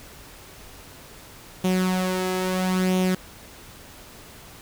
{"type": "tone with flanger", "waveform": "sawtooth", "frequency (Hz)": 185, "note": "F#3", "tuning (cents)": 0, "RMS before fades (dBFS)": -23, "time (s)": [1.64, 3.15], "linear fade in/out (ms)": 5, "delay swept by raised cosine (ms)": [0.31, 2.41], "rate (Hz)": 0.75, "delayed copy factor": 0.55, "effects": ["pink hiss -45 dBFS RMS until 4.61 s"]}